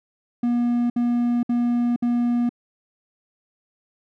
triangle tone bursts, 240 Hz, B3, 49 cents flat, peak -16 dBFS, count 4, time 0.43-2.493 s, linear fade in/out 5 ms, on 470 ms, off 61 ms, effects none

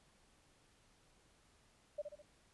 sine tone with echo, 592 Hz, D5, 14 cents sharp, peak -37 dBFS, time 1.98-2.02 s, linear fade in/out 10 ms, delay 68 ms, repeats 3, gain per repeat -6 dB, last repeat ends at 2.224 s, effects pink hiss -70 dBFS RMS until 2.53 s + resampled to 24000 Hz

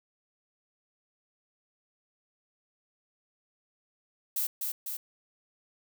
violet noise with echo, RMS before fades -30 dBFS, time 4.36-4.47 s, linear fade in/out 5 ms, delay 250 ms, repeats 2, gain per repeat -3 dB, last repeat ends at 4.97 s, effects none

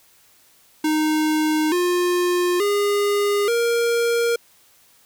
square tone with pitch steps, 309.3 / 355.3 / 408.1 / 468.8 Hz, D#4 / F4 / G#4 / A#4, -10 / +30 / -30 / +10 cents, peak -18 dBFS, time 0.84-4.36 s, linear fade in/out 5 ms, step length 880 ms, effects white hiss -55 dBFS RMS until 5.05 s

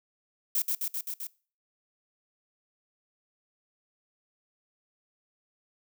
violet noise with echo, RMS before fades -27 dBFS, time 0.55-0.62 s, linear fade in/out 2 ms, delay 130 ms, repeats 5, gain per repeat -2 dB, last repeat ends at 1.27 s, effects noise-tail reverb RT60 0.4 s tail -22 dB re dry

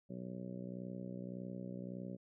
harmonic tone, 61.74 Hz, B1, in tune, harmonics 2 / 3 / 4 / 5 / 6 / 7 / 8 / 9 / 10, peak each -51 / -45 / -50 / -56 / -54 / -59 / -59 / -53 / -66 dBFS, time 0.09-2.17 s, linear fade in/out 20 ms, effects none

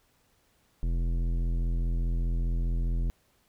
triangle tone with tanh clipping, 42.44 Hz, F1, 49 cents flat, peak -27 dBFS, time 0.83-3.1 s, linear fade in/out 0 ms, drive 18 dB, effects pink hiss -68 dBFS RMS until 3.48 s

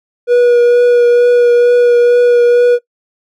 triangle tone with vibrato, 483.1 Hz, B4, 38 cents flat, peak -3 dBFS, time 0.27-2.79 s, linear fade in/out 50 ms, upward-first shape triangle, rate 2.2 Hz, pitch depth 16 cents each way, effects noise-tail reverb RT60 0.1 s tail -19 dB re dry

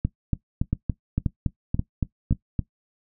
two click trains, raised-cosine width 5 ms, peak -10 / -10 dBFS, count 4 / 10, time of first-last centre 0.73-2.326 / 0.05-2.592 s, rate 1.88 / 3.54 Hz, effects noise-tail reverb RT60 0.1 s tail -17 dB re dry

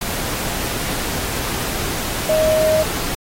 sine tone in noise, 627 Hz, D#5, 13 cents sharp, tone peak -13 dBFS, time 2.29-2.83 s, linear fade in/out 5 ms, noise pink, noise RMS -24 dBFS, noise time 0.01-3.15 s, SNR +8 dB, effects AAC 48 kbps

